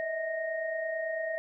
sine tone cluster, 618 / 647 / 1860 Hz, D#5 / E5 / A#6, -12 / -32 / -4 cents, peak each -40 / -32 / -36 dBFS, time 0-1.38 s, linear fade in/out 0 ms, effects none

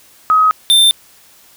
sine / square tone pair in turn, 1266 / 3581 Hz, D#6 / A7, +30 / +30 cents, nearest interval octave + tritone, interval 1800 cents, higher second, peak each -7 dBFS, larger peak neither, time 0.3-0.51 / 0.7-0.91 s, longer neither, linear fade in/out 0 ms, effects white hiss -46 dBFS RMS until 1.56 s

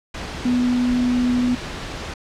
sine tone in noise, 246.9 Hz, B3, in tune, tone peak -16 dBFS, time 0.45-1.55 s, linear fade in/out 5 ms, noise pink, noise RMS -30 dBFS, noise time 0.14-2.14 s, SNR +11 dB, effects low-pass 5000 Hz 12 dB/octave

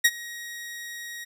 sawtooth tone with ADSR envelope, 1890 Hz, A#6, 23 cents sharp, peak -10 dBFS, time 0.04-1.25 s, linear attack 11 ms, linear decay 47 ms, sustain -22 dB, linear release 17 ms, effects none

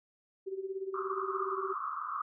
sine tone with tremolo, 384.8 Hz, G4, 32 cents flat, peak -32 dBFS, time 0.46-1.74 s, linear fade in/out 20 ms, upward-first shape sine, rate 17 Hz, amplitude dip 75%
pink band-pass noise, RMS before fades -37 dBFS, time 0.94-2.22 s, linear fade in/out 5 ms, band 1100 to 1300 Hz, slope 96 dB/octave
effects none

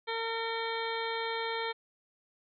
harmonic tone, 455.2 Hz, A#4, 41 cents flat, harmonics 1 / 2 / 3 / 4 / 5 / 7 / 8 / 9, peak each -36 / -37 / -42 / -41 / -41 / -43 / -44 / -46 dBFS, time 0.07-1.73 s, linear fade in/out 20 ms, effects none

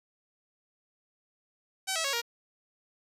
5% pulse tone with pitch steps, 764 / 649.9 / 552.9 / 470.3 Hz, G5 / E5 / C#5 / A#4, -45 / -25 / -5 / +15 cents, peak -17 dBFS, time 1.87-2.218 s, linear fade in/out 20 ms, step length 87 ms, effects resampled to 32000 Hz

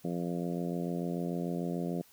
harmonic tone, 86.8 Hz, F2, 10 cents flat, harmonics 2 / 3 / 4 / 5 / 6 / 7 / 8, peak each -34 / -38 / -40 / -42 / -44 / -45 / -46 dBFS, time 0.04-2.02 s, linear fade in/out 10 ms, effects white hiss -61 dBFS RMS until 2.12 s

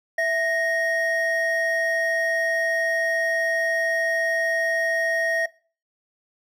triangle tone pair together, 659.3 / 1864.7 Hz, E5 / A#6, 0 / 0 cents, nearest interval octave + tritone, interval 1800 cents, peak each -21 dBFS, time 0.18-5.46 s, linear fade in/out 5 ms, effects noise-tail reverb RT60 0.4 s tail -21 dB re dry

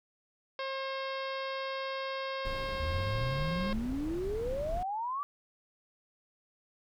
harmonic tone, 536 Hz, C5, 42 cents sharp, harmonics 1 / 2 / 3 / 4 / 5 / 6 / 7 / 8 / 9 / 10, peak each -37 / -39 / -44 / -45 / -48 / -48 / -49 / -53 / -51 / -57 dBFS, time 0.59-3.73 s, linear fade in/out 2 ms
brown noise, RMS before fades -39 dBFS, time 2.45-4.83 s, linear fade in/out 2 ms
sine exponential sweep, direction up, 73.42 to 1173 Hz, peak -32 dBFS, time 2.8-5.23 s, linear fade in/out 0 ms
effects none

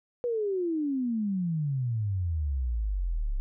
sine exponential sweep, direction down, 493.9 to 32.7 Hz, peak -26 dBFS, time 0.24-3.4 s, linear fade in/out 0 ms, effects none

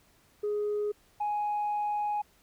sine tone pair in turn, 416.5 / 833 Hz, G#4 / G#5, +5 / +5 cents, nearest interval octave, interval 1200 cents, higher second, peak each -26 dBFS, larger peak neither, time 0.43-0.92 / 1.2-2.22 s, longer second, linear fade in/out 10 ms, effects tanh soft clip ceiling -25 dBFS + pink hiss -64 dBFS RMS until 2.42 s

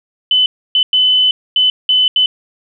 sine tone bursts at uneven times, 3019 Hz, F#7, 34 cents sharp, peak -8 dBFS, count 6, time 0.31-0.46 / 0.75-0.83 / 0.93-1.31 / 1.56-1.7 / 1.89-2.08 / 2.16-2.26 s, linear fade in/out 2 ms, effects none

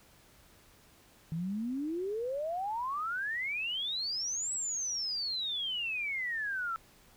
sine exponential two-way sweep, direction up then down, 157 to 7920 to 1313 Hz, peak -32 dBFS, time 1.32-6.76 s, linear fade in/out 0 ms, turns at 4.53 s, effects pink hiss -61 dBFS RMS until 7.16 s

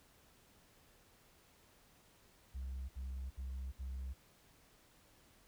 sine tone bursts, 65.41 Hz, C2, in tune, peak -38 dBFS, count 4, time 2.54-4.138 s, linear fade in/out 20 ms, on 350 ms, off 66 ms, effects tanh soft clip ceiling -39 dBFS + pink hiss -67 dBFS RMS until 5.47 s

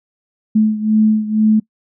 sine beating tone pair, 215.5 / 217.6 Hz, A3 / A3, -36 / -19 cents, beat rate 2.1 Hz, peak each -12 / -16 dBFS, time 0.55-1.6 s, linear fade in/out 10 ms, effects noise-tail reverb RT60 0.1 s tail -23 dB re dry

